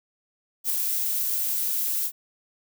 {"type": "noise with ADSR envelope", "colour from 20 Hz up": "violet", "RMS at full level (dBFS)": -23, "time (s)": [0.64, 2.12], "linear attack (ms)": 57, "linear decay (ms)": 6, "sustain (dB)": -3, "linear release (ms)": 71, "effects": []}